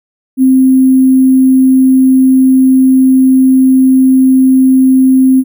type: tone with sample-and-hold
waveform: sine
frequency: 261.6 Hz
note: C4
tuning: in tune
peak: -3 dBFS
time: 0.37-5.44 s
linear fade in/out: 50 ms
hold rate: 11025 Hz
effects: none